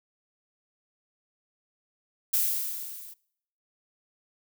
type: noise with level ramp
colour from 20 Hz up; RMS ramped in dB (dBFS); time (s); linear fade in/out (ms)
violet; -23 to -46; 2.33-3.14; 10
effects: noise-tail reverb RT60 0.7 s tail -24 dB re dry